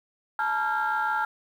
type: tone cluster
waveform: sine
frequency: 864 / 930 / 1382 / 1618 Hz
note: A5 / A#5 / F6 / G#6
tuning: -32 / -4 / -19 / -46 cents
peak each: -27 / -32 / -26 / -32 dBFS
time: 0.39-1.25 s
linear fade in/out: 2 ms
effects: tanh soft clip ceiling -17 dBFS + 9-bit